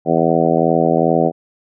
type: harmonic tone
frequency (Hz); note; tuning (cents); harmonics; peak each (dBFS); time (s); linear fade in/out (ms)
82.5; E2; +2; 2 / 3 / 4 / 5 / 6 / 7 / 8 / 9; -20 / -20 / -20 / -20 / -20 / -20 / -20 / -20; 0.05-1.32; 50
effects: none